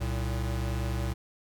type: tone pair together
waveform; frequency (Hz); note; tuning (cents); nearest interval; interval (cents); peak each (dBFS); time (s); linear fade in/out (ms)
square; 63.87 / 113.8; C2 / A#2; -41 / -41; minor seventh; 1000; -31 / -33; 0-1.14; 20
effects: none